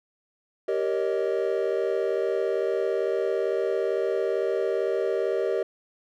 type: chord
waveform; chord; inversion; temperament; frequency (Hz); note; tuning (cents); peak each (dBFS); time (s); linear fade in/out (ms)
triangle; Eb dominant seventh; first; just; 388.9 / 466.7 / 560 / 622.3; G4 / Bb4 / Db5 / Eb5; -14 / +2 / +18 / 0; -25 / -26 / -30 / -28; 0.68-5.63; 5
effects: none